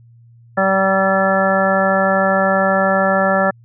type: harmonic tone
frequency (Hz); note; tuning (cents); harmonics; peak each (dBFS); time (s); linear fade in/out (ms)
192.4; G3; -32; 1 / 2 / 3 / 4 / 5 / 6 / 7 / 9; -20 / -28 / -16 / -20 / -27 / -28 / -20 / -20; 0.57-3.51; 10
effects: added 117 Hz sine -43 dBFS peak until 3.64 s